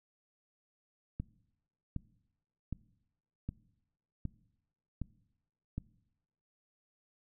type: click train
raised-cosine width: 5 ms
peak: -24 dBFS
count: 7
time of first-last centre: 1.2-5.78 s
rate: 1.31 Hz
effects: noise-tail reverb RT60 0.9 s tail -21 dB re dry